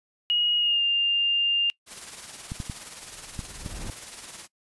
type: tone with pitch glide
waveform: sine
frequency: 2887 to 2802 Hz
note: F#7 to F7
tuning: -43 to +5 cents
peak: -20 dBFS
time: 0.3-1.7 s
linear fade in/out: 0 ms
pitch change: -52 cents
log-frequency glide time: 0.58-0.83 s
type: noise with tremolo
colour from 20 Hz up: white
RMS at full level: -38 dBFS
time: 1.86-4.48 s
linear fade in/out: 50 ms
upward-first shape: triangle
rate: 19 Hz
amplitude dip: 55%
type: clicks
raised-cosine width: 5 ms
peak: -20 dBFS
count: 5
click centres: 2.519 / 2.602 / 2.698 / 3.392 / 3.662 s
type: noise with exponential growth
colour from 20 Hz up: brown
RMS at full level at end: -31 dBFS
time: 2.84-3.9 s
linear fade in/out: 1 ms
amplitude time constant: 230 ms
effects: noise-tail reverb RT60 0.1 s tail -23 dB re dry + resampled to 24000 Hz